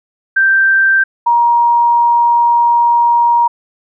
sine tone pair in turn, 1568 / 945.5 Hz, G6 / A#5, 0 / +24 cents, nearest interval major sixth, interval 876 cents, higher first, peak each -7 dBFS, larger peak neither, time 0.36-1.04 / 1.26-3.48 s, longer second, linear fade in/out 10 ms, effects none

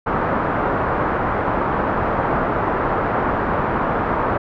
white low-pass noise, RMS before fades -20 dBFS, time 0.06-4.38 s, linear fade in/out 10 ms, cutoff 1300 Hz, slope 24 dB/octave, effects none

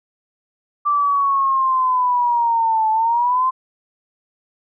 sine linear two-way sweep, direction down then up, 1174.7 to 869 to 1048 Hz, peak -14 dBFS, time 0.85-3.51 s, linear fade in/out 20 ms, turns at 2.9 s, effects none

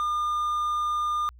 triangle tone, 1208 Hz, D6, 48 cents sharp, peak -22 dBFS, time 0-1.29 s, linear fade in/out 0 ms, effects added 60 Hz sine -47 dBFS peak until 1.39 s

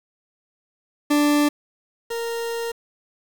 40% pulse tone pair in turn, 293.6 / 464.3 Hz, D4 / A#4, 0 / -7 cents, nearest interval minor sixth, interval 793 cents, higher second, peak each -15 / -24 dBFS, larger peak first, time 1.1-1.49 / 2.1-2.72 s, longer second, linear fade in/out 10 ms, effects 7-bit

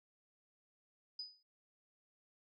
sine tone with exponential decay, 4978 Hz, D#8, in tune, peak -39 dBFS, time 1.19-1.43 s, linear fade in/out 5 ms, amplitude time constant 52 ms, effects none

